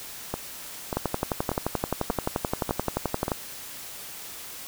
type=two click trains; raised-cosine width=1 ms; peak=-10 / -13 dBFS; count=28 / 6; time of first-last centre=0.97-3.318 / 0.34-3.281 s; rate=11.5 / 1.7 Hz; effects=white hiss -40 dBFS RMS until 4.67 s